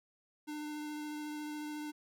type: tone with vibrato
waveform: square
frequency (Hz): 300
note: D4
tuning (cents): +37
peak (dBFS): -40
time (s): 0.47-1.92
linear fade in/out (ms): 20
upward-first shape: sine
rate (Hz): 14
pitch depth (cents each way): 10
effects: none